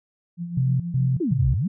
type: tone with tremolo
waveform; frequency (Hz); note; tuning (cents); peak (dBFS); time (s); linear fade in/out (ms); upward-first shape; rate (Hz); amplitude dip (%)
sine; 172.4; F3; -22; -25; 0.37-1.21; 50; sine; 6.4; 55
type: tone bursts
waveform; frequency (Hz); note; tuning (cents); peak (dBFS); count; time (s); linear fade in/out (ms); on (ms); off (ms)
sine; 130; C3; -11; -18; 3; 0.57-1.54; 5; 230; 140
type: exponential two-way sweep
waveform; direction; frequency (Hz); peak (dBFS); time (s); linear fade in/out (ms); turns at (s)
sine; down then up; 389.4 to 55.6 to 219.3; -20; 1.2-1.68; 10; 1.49
effects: none